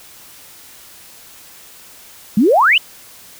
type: exponential sweep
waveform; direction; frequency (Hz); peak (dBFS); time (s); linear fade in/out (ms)
sine; up; 190 to 3136; -8; 2.37-2.78; 5
effects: white hiss -41 dBFS RMS until 3.39 s